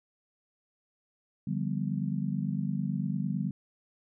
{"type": "chord", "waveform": "sine", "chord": "G dominant seventh", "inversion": "second", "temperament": "just", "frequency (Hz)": [147, 176.4, 196, 245], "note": ["D3", "F3", "G3", "B3"], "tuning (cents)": [2, 18, 0, -14], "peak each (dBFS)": [-33, -36, -32, -37], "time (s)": [1.47, 3.51], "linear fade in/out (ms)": 5, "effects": []}